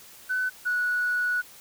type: tone pair in turn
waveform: sine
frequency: 1507 / 1469.2 Hz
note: F#6 / F#6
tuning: +31 / -13 cents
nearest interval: unison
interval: 44 cents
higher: first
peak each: -23 / -22 dBFS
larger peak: second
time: 0.29-0.5 / 0.65-1.42 s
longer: second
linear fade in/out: 20 ms
effects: tanh soft clip ceiling -18 dBFS + white hiss -49 dBFS RMS until 1.6 s